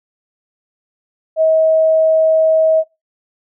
sine tone, 638 Hz, D#5, 43 cents sharp, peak -9 dBFS, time 1.36-2.84 s, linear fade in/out 50 ms, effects noise-tail reverb RT60 0.2 s tail -17 dB re dry

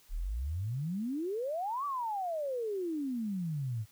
sine exponential two-way sweep, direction up then down, 33.64 to 1174.7 to 103.3 Hz, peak -32 dBFS, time 0.09-3.86 s, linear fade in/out 50 ms, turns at 1.85 s, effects white hiss -63 dBFS RMS until 3.91 s

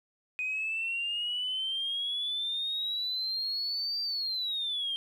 sine exponential two-way sweep, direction up then down, 2489 to 4699 to 3154 Hz, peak -29 dBFS, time 0.39-4.96 s, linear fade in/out 0 ms, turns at 4.02 s, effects tanh soft clip ceiling -25 dBFS + 11-bit

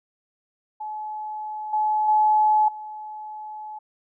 sine tone with level steps, 855 Hz, A5, 50 cents flat, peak -29 / -19 / -15 / -33 dBFS, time 0.8-3.79 s, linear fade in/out 10 ms, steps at 1.73 / 2.08 / 2.68 s, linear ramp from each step 5 ms, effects none

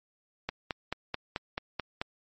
click train, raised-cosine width 0.3 ms, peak -15 dBFS, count 8, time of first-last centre 0.49-2.015 s, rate 4.59 Hz, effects MP3 32 kbps

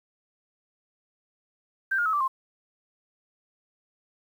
sine tone with pitch steps, 1568 / 1421.3 / 1288.4 / 1167.9 / 1058.7 Hz, G6 / F6 / E6 / D6 / C6, 0 / +30 / -40 / -10 / +20 cents, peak -22 dBFS, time 1.91-2.28 s, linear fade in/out 10 ms, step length 74 ms, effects 9-bit

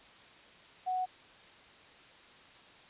sine tone, 740 Hz, F#5, in tune, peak -30 dBFS, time 0.86-1.06 s, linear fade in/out 20 ms, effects white hiss -56 dBFS RMS until 2.89 s + resampled to 8000 Hz

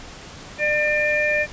harmonic tone, 599 Hz, D5, 34 cents sharp, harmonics 1 / 3 / 4, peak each -22 / -22 / -22 dBFS, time 0.58-1.47 s, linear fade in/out 50 ms, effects pink hiss -39 dBFS RMS until 1.52 s + resampled to 16000 Hz

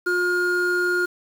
triangle tone pair together, 357.3 / 1423 Hz, F4 / F6, +40 / +32 cents, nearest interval 2 octaves, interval 2392 cents, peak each -21 / -19 dBFS, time 0.06-1.06 s, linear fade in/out 10 ms, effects 7-bit

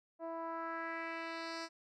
10% pulse tone with low-pass filter sweep, 329.6 Hz, E4, in tune, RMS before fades -42 dBFS, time 0.19-1.69 s, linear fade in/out 50 ms, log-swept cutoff 690 to 5900 Hz, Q 2.1, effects none

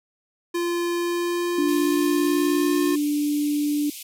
square tone with pitch glide, 345.7 to 355.8 Hz, F4 to F4, -18 to +32 cents, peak -23 dBFS, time 0.54-2.96 s, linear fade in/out 10 ms, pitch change +50 cents, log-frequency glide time 0.94-2.81 s
sine tone, 293.7 Hz, D4, in tune, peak -20 dBFS, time 1.58-3.9 s, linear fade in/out 5 ms
white band-pass noise, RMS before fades -38 dBFS, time 1.68-4.03 s, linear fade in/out 5 ms, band 2200 to 15000 Hz, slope 96 dB/octave
effects none

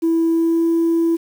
sine tone with pitch glide, 329.6 to 332.5 Hz, E4 to E4, 0 to +15 cents, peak -12 dBFS, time 0.02-1.17 s, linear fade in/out 20 ms, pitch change +15 cents, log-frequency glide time 0.29-0.66 s, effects tanh soft clip ceiling -11 dBFS + 7-bit

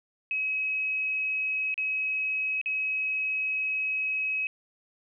sine tone with dropouts, 2553 Hz, D#7, 44 cents sharp, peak -26 dBFS, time 0.31-4.47 s, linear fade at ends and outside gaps 1 ms, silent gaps 1.742-1.778 / 2.614-2.659 s, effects none

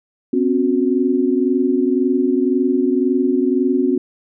sine tone cluster, 252.8 / 274.7 / 365 Hz, B3 / C#4 / F#4, +41 / -16 / -24 cents, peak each -18 dBFS, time 0.33-3.98 s, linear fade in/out 5 ms, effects none

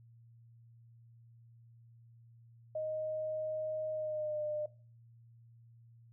sine tone with pitch glide, 622.3 to 603.5 Hz, D#5 to D5, 0 to +47 cents, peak -34 dBFS, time 2.75-4.66 s, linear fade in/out 5 ms, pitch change -53 cents, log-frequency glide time 3.92-4.42 s, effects noise-tail reverb RT60 0.4 s tail -19 dB re dry + added 116 Hz sine -57 dBFS peak until 6.12 s

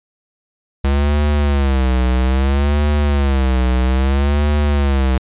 square tone with vibrato, 68.2 Hz, C#2, 28 cents flat, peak -13 dBFS, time 0.84-5.18 s, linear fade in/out 5 ms, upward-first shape sine, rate 0.61 Hz, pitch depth 140 cents each way, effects resampled to 8000 Hz

